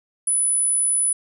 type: tone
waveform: sine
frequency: 9970 Hz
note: D#9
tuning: 2 cents sharp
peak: -17 dBFS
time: 0.27-1.13 s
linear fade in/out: 5 ms
effects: none